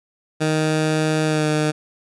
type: tone with pitch glide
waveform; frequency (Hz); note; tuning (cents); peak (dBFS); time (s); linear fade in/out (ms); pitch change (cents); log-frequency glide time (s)
15% pulse; 155.8 to 152.77; D#3 to D#3; +3 to -31; -11; 0.4-1.72; 20; -34; 1.25-1.46
effects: resampled to 24000 Hz